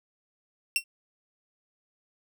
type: tone with exponential decay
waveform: sawtooth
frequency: 2724 Hz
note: F7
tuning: 44 cents flat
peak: -15 dBFS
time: 0.76-0.84 s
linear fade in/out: 1 ms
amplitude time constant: 16 ms
effects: none